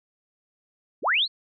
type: linear sweep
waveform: sine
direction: up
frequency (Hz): 158.3 to 4435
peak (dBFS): -19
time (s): 1.02-1.28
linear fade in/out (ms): 50
effects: none